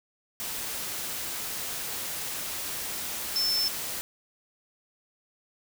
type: tone in noise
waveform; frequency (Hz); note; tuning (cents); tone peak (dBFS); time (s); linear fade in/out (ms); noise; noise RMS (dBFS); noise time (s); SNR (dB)
sine; 5300; E8; +9; -24; 3.36-3.68; 0; white; -34; 0.4-4.01; +7
effects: none

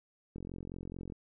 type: click train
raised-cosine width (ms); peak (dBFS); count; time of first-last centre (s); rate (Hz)
3; -30; 35; 0.36-1.122; 44.6
effects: none

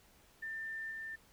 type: tone with level steps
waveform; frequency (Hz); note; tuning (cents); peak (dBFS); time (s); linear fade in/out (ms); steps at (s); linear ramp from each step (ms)
sine; 1790; A6; +29; -39 / -41; 0.42-1.16; 10; 0.91; 2
effects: pink hiss -65 dBFS RMS until 1.32 s

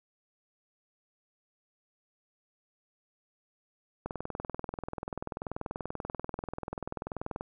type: click train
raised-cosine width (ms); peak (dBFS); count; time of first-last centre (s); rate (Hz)
1; -21; 70; 4.06-7.41; 20.6
effects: none

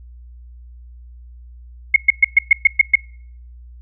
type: tone bursts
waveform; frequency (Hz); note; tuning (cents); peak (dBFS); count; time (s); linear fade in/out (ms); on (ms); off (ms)
sine; 2168; C#7; -39; -5; 8; 1.94-2.956; 5; 22; 120
effects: noise-tail reverb RT60 0.6 s tail -25 dB re dry + added 60 Hz sine -37 dBFS peak until 3.81 s

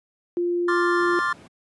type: tone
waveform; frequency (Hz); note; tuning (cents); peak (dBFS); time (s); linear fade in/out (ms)
sine; 349.2; F4; 0; -20; 0.37-1.19; 0
type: chord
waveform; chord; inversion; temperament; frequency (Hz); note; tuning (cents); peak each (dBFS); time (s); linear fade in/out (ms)
triangle; D minor seventh; third; equal with one note detuned; 1055 / 1174.7 / 1396.9 / 1760; C6 / D6 / F6 / A6; +14 / 0 / 0 / 0; -25; 0.68-1.33; 5
type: noise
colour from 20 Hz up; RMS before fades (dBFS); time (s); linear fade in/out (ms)
brown; -39; 0.99-1.48; 10
effects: high-pass 200 Hz 12 dB/octave + resampled to 24000 Hz

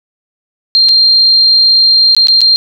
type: tone with dropouts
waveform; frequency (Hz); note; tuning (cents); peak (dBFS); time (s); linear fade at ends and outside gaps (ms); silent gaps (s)
sine; 4186; C8; 0; -4; 0.75-2.56; 0; 0.887-0.891 / 2.149-2.166 / 2.271-2.284 / 2.407-2.415
effects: none

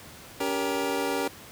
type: chord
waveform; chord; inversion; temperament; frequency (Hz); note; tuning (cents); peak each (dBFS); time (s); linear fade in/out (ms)
25% pulse; G diminished; second; just; 282.2 / 392 / 470.4; Db4 / G4 / Bb4; +31 / 0 / +16; -27; 0.4-1.28; 5
effects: pink hiss -46 dBFS RMS until 1.51 s + high-pass 80 Hz 12 dB/octave

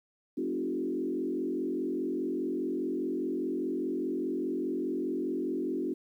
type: tone with frequency modulation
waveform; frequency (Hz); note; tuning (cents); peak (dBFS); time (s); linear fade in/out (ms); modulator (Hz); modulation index
sine; 317.1; D#4; +33; -29; 0.37-5.94; 10; 44.9; 1.6
effects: 11-bit

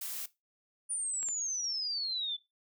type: noise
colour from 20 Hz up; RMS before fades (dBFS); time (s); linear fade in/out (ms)
blue; -39; 0.01-0.26; 5
type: exponential sweep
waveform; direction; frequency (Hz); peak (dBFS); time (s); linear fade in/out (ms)
sine; down; 9510 to 3457; -32; 0.89-2.37; 20
type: clicks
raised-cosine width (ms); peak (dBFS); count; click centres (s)
0.2; -29; 2; 1.229 / 1.286
effects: noise-tail reverb RT60 0.2 s tail -17 dB re dry

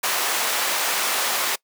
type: high-pass noise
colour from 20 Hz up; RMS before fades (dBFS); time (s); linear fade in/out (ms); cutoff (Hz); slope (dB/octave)
pink; -23; 0.03-1.56; 10; 750; 12
effects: noise-tail reverb RT60 0.1 s tail -23 dB re dry

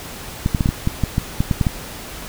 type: clicks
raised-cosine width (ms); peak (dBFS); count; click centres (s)
5; -4; 12; 0.461 / 0.548 / 0.608 / 0.659 / 0.69 / 0.874 / 1.037 / 1.181 / 1.405 / 1.512 / 1.612 / 1.668
effects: pink hiss -33 dBFS RMS until 2.28 s

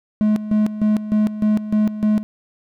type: tone with tremolo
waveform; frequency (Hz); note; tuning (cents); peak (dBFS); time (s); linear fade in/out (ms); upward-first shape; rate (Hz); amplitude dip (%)
triangle; 212.8; G#3; +42; -11; 0.21-2.23; 0; square; 3.3; 75
effects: none

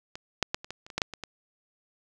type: clicks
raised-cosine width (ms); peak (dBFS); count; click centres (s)
0.2; -21 / -6 / -10 / -25 / -19 / -29 / -25 / -11 / -7 / -21 / -19; 11; 0.155 / 0.427 / 0.545 / 0.645 / 0.706 / 0.865 / 0.902 / 0.98 / 1.018 / 1.137 / 1.237
effects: none

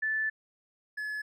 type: tone pair in turn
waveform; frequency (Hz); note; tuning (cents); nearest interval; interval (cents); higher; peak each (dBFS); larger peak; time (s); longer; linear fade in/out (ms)
sine / triangle; 1751 / 1709; A6 / G#6; -9 / +49; unison; 42; first; -27 / -31; first; 0.02-0.3 / 0.97-1.22; first; 10
effects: none

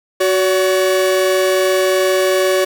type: tone pair together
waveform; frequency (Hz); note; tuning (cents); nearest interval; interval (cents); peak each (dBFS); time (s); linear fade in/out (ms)
45% pulse; 372.1 / 569.5; F#4 / C#5; +10 / +47; perfect fifth; 737; -15; 0.2-2.65; 10
effects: none

